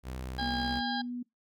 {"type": "tone", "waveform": "sawtooth", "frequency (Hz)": 64, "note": "C2", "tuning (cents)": -38, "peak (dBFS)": -33, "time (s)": [0.03, 0.82], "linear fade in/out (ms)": 50}
{"type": "harmonic tone", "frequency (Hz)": 810, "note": "G#5", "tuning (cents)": -43, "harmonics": [1, 2, 4, 5, 6], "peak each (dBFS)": [-34, -37, -40, -41, -42], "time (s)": [0.38, 1.02], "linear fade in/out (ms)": 10}
{"type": "tone with pitch glide", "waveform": "sine", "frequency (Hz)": [238.7, 244.7], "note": ["A#3", "B3"], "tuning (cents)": [41, -16], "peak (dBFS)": -34, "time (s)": [0.41, 1.23], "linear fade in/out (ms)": 10, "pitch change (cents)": 43, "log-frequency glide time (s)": [0.63, 1.11]}
{"effects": ["noise-tail reverb RT60 0.2 s tail -24 dB re dry"]}